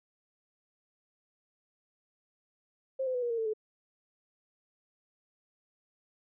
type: tone with pitch steps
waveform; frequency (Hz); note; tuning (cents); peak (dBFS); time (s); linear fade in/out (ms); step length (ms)
sine; 530 / 512.2 / 495.1 / 478.5 / 462.5 / 447 / 432; C5 / C5 / B4 / A#4 / A#4 / A4 / A4; +22 / -37 / +4 / +45 / -14 / +27 / -32; -29; 2.99-3.536; 10; 78
effects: none